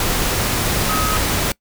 sine tone in noise, 1268 Hz, D#6, 32 cents sharp, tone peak -21 dBFS, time 0.89-1.17 s, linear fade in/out 2 ms, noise pink, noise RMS -19 dBFS, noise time 0-1.52 s, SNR -5 dB, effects noise-tail reverb RT60 0.1 s tail -23 dB re dry

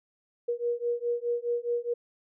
sine beating tone pair, 474.8 / 479.6 Hz, A#4 / A#4, +32 / +49 cents, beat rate 4.8 Hz, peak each -30 dBFS, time 0.48-1.94 s, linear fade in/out 10 ms, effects none

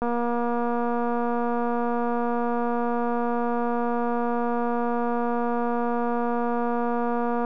click train, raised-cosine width 1 ms, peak -14 dBFS, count 1769, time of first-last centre 0.02-7.449 s, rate 238 Hz, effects none

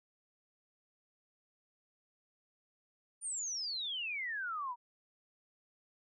sine exponential sweep, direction down, 9397 to 932.3 Hz, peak -36 dBFS, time 3.21-4.76 s, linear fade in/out 50 ms, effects none

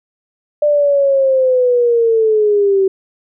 sine linear sweep, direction down, 596 to 380.2 Hz, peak -9 dBFS, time 0.62-2.88 s, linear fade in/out 5 ms, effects none

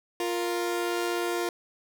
sawtooth tone pair together, 349.8 / 466.2 Hz, F4 / A#4, +3 / 0 cents, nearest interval perfect fourth, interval 497 cents, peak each -24 / -29 dBFS, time 0.2-1.49 s, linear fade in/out 2 ms, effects none

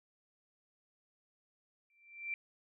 sine tone with exponential growth, 2350 Hz, D7, 1 cent sharp, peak -33 dBFS, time 1.9-2.34 s, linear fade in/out 1 ms, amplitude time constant 94 ms, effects none

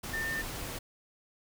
sine tone in noise, 1801 Hz, A6, 40 cents sharp, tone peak -32 dBFS, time 0.13-0.42 s, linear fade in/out 10 ms, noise pink, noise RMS -39 dBFS, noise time 0.03-0.79 s, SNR +4 dB, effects none

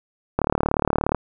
click train, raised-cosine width 1 ms, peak -5 dBFS, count 29, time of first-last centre 0.39-1.147 s, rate 37 Hz, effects none

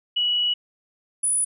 sine tone pair in turn, 2932 / 9862 Hz, F#7 / D#9, -16 / -16 cents, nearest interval octave + major sixth, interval 2100 cents, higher second, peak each -19 dBFS, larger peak neither, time 0.16-0.54 / 1.23-1.45 s, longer first, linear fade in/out 10 ms, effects none

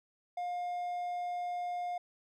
triangle tone, 710 Hz, F5, 28 cents sharp, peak -32 dBFS, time 0.37-1.98 s, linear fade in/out 5 ms, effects none

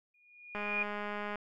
sine tone with exponential growth, 2439 Hz, D#7, 35 cents flat, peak -28 dBFS, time 0.14-0.83 s, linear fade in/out 5 ms, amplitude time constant 150 ms
click train, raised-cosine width 0.5 ms, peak -24 dBFS, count 168, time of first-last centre 0.55-1.357 s, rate 207 Hz
effects none

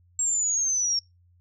sine linear sweep, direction down, 7580 to 5480 Hz, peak -22 dBFS, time 0.19-0.99 s, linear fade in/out 2 ms, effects noise-tail reverb RT60 0.2 s tail -25 dB re dry + added 88 Hz sine -57 dBFS peak until 1.4 s

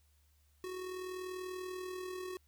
square tone with amplitude modulation, 368.9 Hz, F#4, 5 cents flat, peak -39 dBFS, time 0.64-2.37 s, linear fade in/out 0 ms, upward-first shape sine, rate 40.3 Hz, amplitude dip 45%, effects added 73 Hz sine -67 dBFS peak until 2.47 s + white hiss -75 dBFS RMS until 2.47 s

